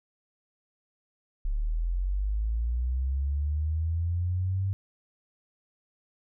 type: linear sweep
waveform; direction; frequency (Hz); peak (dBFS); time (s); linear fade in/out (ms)
sine; up; 34.59 to 98; -25; 1.45-4.73; 0
effects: none